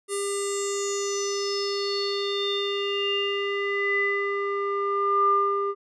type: tone with low-pass filter sweep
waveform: square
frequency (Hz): 400.5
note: G4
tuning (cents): +37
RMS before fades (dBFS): -26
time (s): 0.08-5.75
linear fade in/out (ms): 50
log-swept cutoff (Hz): 9400 to 1000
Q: 8.6
effects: none